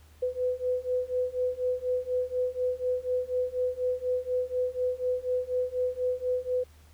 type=beating tone pair; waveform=sine; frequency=499.8 / 503.9 Hz; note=B4 / B4; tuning=+21 / +35 cents; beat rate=4.1 Hz; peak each=-30 / -29 dBFS; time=0.22-6.64 s; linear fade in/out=10 ms; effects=added 76 Hz sine -53 dBFS peak until 6.93 s + pink hiss -61 dBFS RMS until 6.93 s